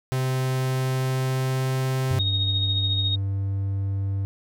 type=tone with pitch glide; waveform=45% pulse; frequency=130 to 131.06 Hz; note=C3 to C3; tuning=-11 to +3 cents; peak=-22 dBFS; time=0.12-2.19 s; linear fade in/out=0 ms; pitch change=+14 cents; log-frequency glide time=0.38-1.75 s
type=tone; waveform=triangle; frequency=98 Hz; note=G2; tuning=in tune; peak=-21 dBFS; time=2.11-4.25 s; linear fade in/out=0 ms
type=tone with tremolo; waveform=sine; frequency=3733 Hz; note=A#7; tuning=2 cents sharp; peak=-21 dBFS; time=2.19-3.16 s; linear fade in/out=10 ms; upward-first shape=triangle; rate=14 Hz; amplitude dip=50%
effects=none